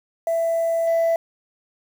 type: tone with level steps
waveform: sine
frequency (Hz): 664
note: E5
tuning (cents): +12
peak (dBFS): -17 / -14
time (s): 0.27-1.16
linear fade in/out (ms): 2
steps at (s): 0.87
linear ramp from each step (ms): 5
effects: tanh soft clip ceiling -15 dBFS + 7-bit